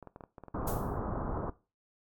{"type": "clicks", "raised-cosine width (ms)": 1, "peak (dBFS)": -32, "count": 12, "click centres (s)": [0.027, 0.073, 0.161, 0.208, 0.238, 0.382, 0.437, 0.483, 0.554, 0.623, 0.658, 0.877]}
{"type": "low-pass noise", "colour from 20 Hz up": "pink", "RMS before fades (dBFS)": -35, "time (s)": [0.54, 1.5], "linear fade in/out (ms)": 5, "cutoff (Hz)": 1300, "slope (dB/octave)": 48}
{"type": "noise with exponential decay", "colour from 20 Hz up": "violet", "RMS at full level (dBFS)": -36, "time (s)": [0.67, 0.99], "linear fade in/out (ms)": 5, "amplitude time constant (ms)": 68}
{"effects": ["noise-tail reverb RT60 0.3 s tail -18 dB re dry", "AAC 64 kbps"]}